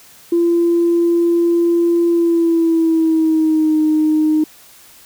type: tone with pitch glide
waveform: sine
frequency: 341.2 to 309.3 Hz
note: F4 to D#4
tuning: -40 to -10 cents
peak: -10 dBFS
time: 0.32-4.44 s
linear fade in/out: 5 ms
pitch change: -170 cents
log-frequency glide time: 2.09-3.79 s
effects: tanh soft clip ceiling -6 dBFS + white hiss -44 dBFS RMS until 5.05 s